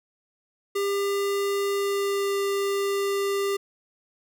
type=tone with pitch glide; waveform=square; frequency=400 to 397.7 Hz; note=G4 to G4; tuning=+35 to +25 cents; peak=-24 dBFS; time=0.75-3.57 s; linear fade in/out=10 ms; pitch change=-10 cents; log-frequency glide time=1.76-2.37 s; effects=none